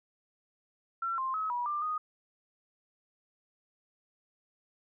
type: tone with pitch steps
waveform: sine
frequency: 1354 / 1052 / 1281 / 969 / 1189 / 1241 Hz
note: E6 / C6 / E6 / B5 / D6 / D#6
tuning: +46 / +9 / -50 / -33 / +21 / -5 cents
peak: -30 dBFS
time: 1.02-1.98 s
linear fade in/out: 5 ms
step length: 160 ms
effects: none